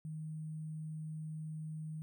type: tone with sample-and-hold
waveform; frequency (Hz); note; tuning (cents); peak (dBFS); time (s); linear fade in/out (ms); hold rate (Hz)
sine; 156.4; D#3; +9; -40; 0.05-2.02; 0; 8820
effects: none